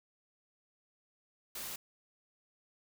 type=noise; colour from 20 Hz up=white; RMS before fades=-42 dBFS; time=1.55-1.76 s; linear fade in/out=5 ms; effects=none